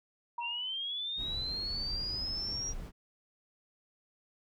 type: tone with exponential decay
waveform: sine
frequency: 950 Hz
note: A#5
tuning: 33 cents sharp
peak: -32 dBFS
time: 0.38-0.74 s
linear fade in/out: 5 ms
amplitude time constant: 77 ms
type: linear sweep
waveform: sine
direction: up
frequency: 2691 to 5750 Hz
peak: -34 dBFS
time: 0.4-2.74 s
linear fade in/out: 50 ms
type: noise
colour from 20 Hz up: brown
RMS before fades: -42 dBFS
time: 1.16-2.92 s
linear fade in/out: 50 ms
effects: none